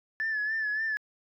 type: tone with vibrato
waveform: sine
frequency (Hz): 1739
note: A6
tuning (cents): -21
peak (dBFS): -26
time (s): 0.2-0.97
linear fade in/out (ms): 0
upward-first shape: sine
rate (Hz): 3.5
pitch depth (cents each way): 54
effects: tanh soft clip ceiling -24 dBFS